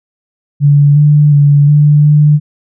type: tone with pitch steps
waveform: sine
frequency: 144.1 / 148.2 / 144.1 / 147.9 / 149.1 Hz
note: D3 / D3 / D3 / D3 / D3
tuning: -33 / +16 / -33 / +13 / +27 cents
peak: -3 dBFS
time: 0.6-2.4 s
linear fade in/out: 50 ms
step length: 360 ms
effects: none